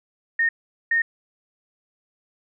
sine tone bursts at uneven times, 1841 Hz, A#6, 22 cents flat, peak -17 dBFS, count 2, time 0.39-0.49 / 0.91-1.02 s, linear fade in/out 5 ms, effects none

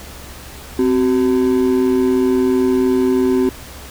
triangle ring-modulated tone, 318.5 Hz, D#4, 41 cents sharp, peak -7 dBFS, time 0.79-3.49 s, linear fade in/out 0 ms, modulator 58.5 Hz, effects added 68 Hz sine -37 dBFS peak until 3.9 s + pink hiss -36 dBFS RMS until 3.9 s

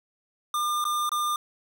square tone with dropouts, 1202 Hz, D6, 40 cents sharp, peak -25 dBFS, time 0.54-1.36 s, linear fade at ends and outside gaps 2 ms, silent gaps 0.842-0.851 / 1.093-1.117 s, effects none

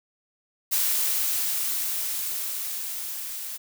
blue noise with level ramp, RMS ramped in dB -23 to -35 dBFS, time 0.71-3.58 s, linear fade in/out 20 ms, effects none

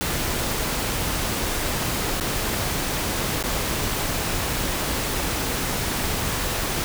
pink noise with dropouts, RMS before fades -25 dBFS, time 0.01-6.84 s, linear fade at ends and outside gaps 0 ms, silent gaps 2.199-2.209 / 3.427-3.438 s, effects none

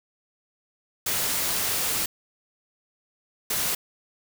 white noise bursts at uneven times, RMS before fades -26 dBFS, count 2, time 1.06-2.06 / 3.5-3.75 s, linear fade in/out 5 ms, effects none

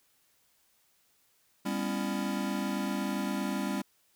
square chord, C# half-diminished seventh, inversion second, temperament just, 199.57 / 249.5 / 277.2 / 332.6 Hz, G3 / B3 / C#4 / E4, +31 / +18 / 0 / +16 cents, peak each -34 / -38 / -37 / -40 dBFS, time 1.65-3.82 s, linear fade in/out 10 ms, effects white hiss -69 dBFS RMS until 4.15 s

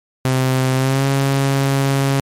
sawtooth tone with pitch glide, 130.3 to 137.09 Hz, C3 to C#3, -7 to -19 cents, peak -10 dBFS, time 0.25-2.2 s, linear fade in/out 0 ms, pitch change +88 cents, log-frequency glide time 0.74-1.05 s, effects MP3 64 kbps

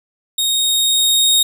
sawtooth tone with level ramp, 3729 Hz, A#7, in tune, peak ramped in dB -12 to -7 dBFS, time 0.38-1.43 s, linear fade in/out 5 ms, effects none

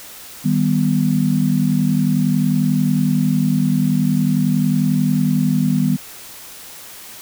sine chord, Eb augmented, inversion none, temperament equal, 155.56 / 196 / 246.9 Hz, Eb3 / G3 / B3, 0 / 0 / 0 cents, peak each -18 dBFS, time 0.44-5.97 s, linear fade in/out 20 ms, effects white hiss -37 dBFS RMS until 7.21 s

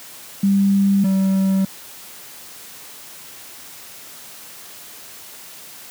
sine / triangle tone pair in turn, 197.6 / 192.2 Hz, G3 / G3, +14 / -34 cents, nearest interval unison, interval 48 cents, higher first, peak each -12 dBFS, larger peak neither, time 0.43-1.04 / 1.04-1.65 s, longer neither, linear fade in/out 5 ms, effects white hiss -39 dBFS RMS until 5.9 s + high-pass 100 Hz 12 dB/octave

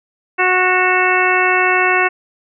harmonic tone with a mistuned harmonic, 367 Hz, F#4, 14 cents flat, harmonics 1 / 2 / 3 / 4 / 5 / 6 / 7, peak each -19 / -19 / -19 / -19 / -19 / -19 / -19 dBFS, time 0.38-2.09 s, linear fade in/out 20 ms, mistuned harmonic 7, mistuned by +58 cents, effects none

